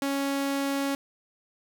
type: tone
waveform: sawtooth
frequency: 277.2 Hz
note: C#4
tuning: in tune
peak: -22 dBFS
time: 0.02-0.95 s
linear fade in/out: 2 ms
effects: 9-bit